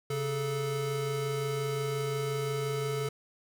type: tone pair together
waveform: square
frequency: 136.1 / 434 Hz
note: C#3 / A4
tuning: -31 / -24 cents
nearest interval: octave + minor sixth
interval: 2007 cents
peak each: -34 / -33 dBFS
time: 0.1-3.09 s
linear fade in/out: 5 ms
effects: none